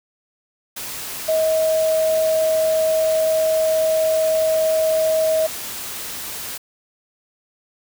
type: tone in noise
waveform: sine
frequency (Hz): 636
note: D#5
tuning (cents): +38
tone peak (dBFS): -15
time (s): 1.28-5.47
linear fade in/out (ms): 10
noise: white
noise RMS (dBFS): -30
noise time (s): 0.76-6.58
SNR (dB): +12
effects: none